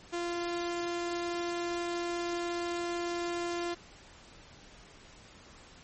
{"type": "tone", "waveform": "sawtooth", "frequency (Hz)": 345.8, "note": "F4", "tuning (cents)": -17, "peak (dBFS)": -28, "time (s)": [0.12, 3.75], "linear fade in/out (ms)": 20, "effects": ["pink hiss -54 dBFS RMS until 5.83 s", "MP3 32 kbps"]}